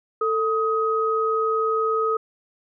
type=tone pair together; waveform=sine; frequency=444.2 / 1260 Hz; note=A4 / D#6; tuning=+16 / +21 cents; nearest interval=octave + tritone; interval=1805 cents; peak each=-22 dBFS; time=0.21-2.17 s; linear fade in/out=5 ms; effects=none